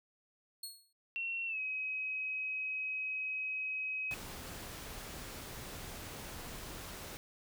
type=tone with exponential decay; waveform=20% pulse; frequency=4325 Hz; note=C#8; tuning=43 cents flat; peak=-33 dBFS; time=0.63-0.93 s; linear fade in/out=5 ms; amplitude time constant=64 ms
type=tone with pitch glide; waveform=sine; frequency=2721 to 2539 Hz; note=F7 to D#7; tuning=-46 to +34 cents; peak=-35 dBFS; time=1.16-4.14 s; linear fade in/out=0 ms; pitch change=-120 cents; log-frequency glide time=1.47-1.59 s
type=noise; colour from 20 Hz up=pink; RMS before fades=-46 dBFS; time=4.11-7.17 s; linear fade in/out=0 ms
effects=none